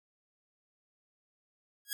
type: tone with exponential growth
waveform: 5% pulse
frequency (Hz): 1649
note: G#6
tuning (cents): -13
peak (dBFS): -19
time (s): 1.85-1.93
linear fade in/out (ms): 1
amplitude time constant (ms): 17
effects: none